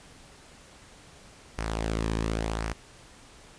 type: tone with flanger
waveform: sawtooth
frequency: 55 Hz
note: A1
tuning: in tune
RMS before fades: -30 dBFS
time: 1.58-2.73 s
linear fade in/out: 0 ms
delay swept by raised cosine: 0.26 to 1.46 ms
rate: 0.9 Hz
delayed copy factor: -0.5
effects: pink hiss -52 dBFS RMS until 3.58 s + resampled to 22050 Hz